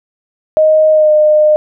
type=tone with pitch glide; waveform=sine; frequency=623 to 608.8 Hz; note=D#5 to D#5; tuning=+2 to -38 cents; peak=-5 dBFS; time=0.57-1.56 s; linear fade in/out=0 ms; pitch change=-40 cents; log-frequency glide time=0.91-1.12 s; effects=none